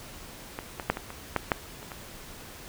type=clicks; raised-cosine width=0.5 ms; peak=-18 / -18 / -7 / -18 / -23 / -9 / -7 / -30 / -22 dBFS; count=9; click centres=0.589 / 0.798 / 0.9 / 0.971 / 1.104 / 1.363 / 1.518 / 1.829 / 1.918 s; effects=pink hiss -45 dBFS RMS until 2.68 s